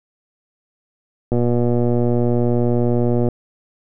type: click train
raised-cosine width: 2 ms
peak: -6 dBFS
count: 237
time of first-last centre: 1.32-3.287 s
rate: 120 Hz
effects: none